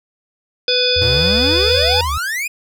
harmonic tone, 497.2 Hz, B4, 12 cents sharp, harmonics 1 / 3 / 5 / 7 / 9 / 10, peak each -18 / -26 / -23 / -18 / -24 / -18 dBFS, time 0.68-2.01 s, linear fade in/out 2 ms
sine tone with vibrato, 78.3 Hz, D#2, 11 cents sharp, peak -20 dBFS, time 0.96-2.18 s, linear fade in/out 5 ms, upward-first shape triangle, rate 4.1 Hz, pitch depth 210 cents each way
45% pulse exponential sweep, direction up, 103.83 to 2541 Hz, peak -19 dBFS, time 1.01-2.48 s, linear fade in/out 10 ms
effects none

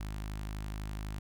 sawtooth tone with notch filter, 52 Hz, G#1, 3 cents sharp, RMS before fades -39 dBFS, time 0-1.19 s, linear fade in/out 5 ms, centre 470 Hz, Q 1.1, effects none

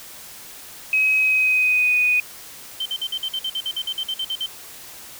sine tone with pitch glide, 2543 to 2482 Hz, D#7 to D#7, +37 to -5 cents, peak -15 dBFS, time 0.93-2.2 s, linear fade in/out 2 ms, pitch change -42 cents, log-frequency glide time 1.16-1.97 s
sine tone bursts, 3108 Hz, G7, 16 cents flat, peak -22 dBFS, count 16, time 2.8-4.462 s, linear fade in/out 5 ms, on 57 ms, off 50 ms
effects white hiss -40 dBFS RMS until 5.19 s

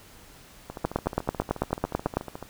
two click trains, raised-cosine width 1 ms, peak -21 / -9 dBFS, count 25 / 13, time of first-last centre 0.7-2.427 / 0.85-2.17 s, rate 13.9 / 9.09 Hz, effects pink hiss -51 dBFS RMS until 2.49 s

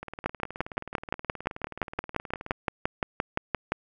two click trains, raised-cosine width 0.5 ms, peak -10 / -22 dBFS, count 21 / 48, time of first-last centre 0.26-3.72 / 0.03-2.517 s, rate 5.78 / 18.9 Hz, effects none

